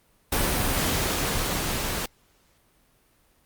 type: noise with level ramp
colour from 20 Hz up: pink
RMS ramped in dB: -23 to -29 dBFS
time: 0.32-2.06 s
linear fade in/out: 5 ms
effects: pink hiss -63 dBFS RMS until 3.45 s + Opus 32 kbps